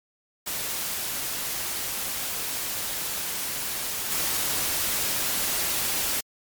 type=noise with level steps; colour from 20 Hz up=white; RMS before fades=-30 / -26 dBFS; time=0.46-6.21 s; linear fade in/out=10 ms; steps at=4.1 s; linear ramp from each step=20 ms; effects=MP3 96 kbps